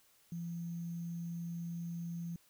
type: tone with sample-and-hold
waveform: sine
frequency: 170 Hz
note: F3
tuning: 46 cents flat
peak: -38 dBFS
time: 0.32-2.36 s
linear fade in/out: 2 ms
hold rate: 6300 Hz
effects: white hiss -68 dBFS RMS until 2.49 s